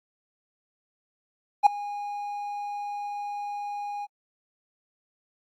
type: tone with ADSR envelope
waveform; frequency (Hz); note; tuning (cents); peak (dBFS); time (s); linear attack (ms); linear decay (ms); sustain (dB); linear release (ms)
triangle; 820; G#5; -22; -7; 1.63-4.07; 34; 4; -22; 32
effects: tanh soft clip ceiling -4 dBFS + AAC 64 kbps